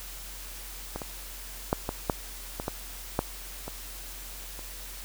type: clicks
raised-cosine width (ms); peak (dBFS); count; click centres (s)
1; -19 / -21 / -9 / -15 / -9 / -18 / -15 / -10 / -21 / -28; 10; 0.96 / 1.018 / 1.729 / 1.891 / 2.098 / 2.599 / 2.681 / 3.191 / 3.68 / 4.592
effects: added 44 Hz sine -43 dBFS peak until 5.04 s + white hiss -43 dBFS RMS until 5.04 s